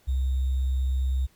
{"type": "tone with sample-and-hold", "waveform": "sine", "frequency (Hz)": 65.4, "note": "C2", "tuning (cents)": 0, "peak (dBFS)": -22, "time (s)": [0.07, 1.27], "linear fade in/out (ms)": 20, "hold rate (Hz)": 3675, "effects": ["pink hiss -62 dBFS RMS until 1.35 s"]}